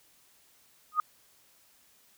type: tone with exponential growth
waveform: sine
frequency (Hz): 1239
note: D#6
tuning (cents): -8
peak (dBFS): -18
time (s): 0.92-1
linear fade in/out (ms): 2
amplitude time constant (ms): 17
effects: white hiss -63 dBFS RMS until 2.17 s